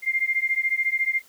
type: beating tone pair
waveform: sine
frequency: 2100 / 2114 Hz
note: C7 / C7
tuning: +6 / +17 cents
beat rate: 14 Hz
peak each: -24 dBFS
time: 0.02-1.22 s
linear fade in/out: 50 ms
effects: white hiss -55 dBFS RMS until 1.28 s + high-pass 80 Hz 12 dB/octave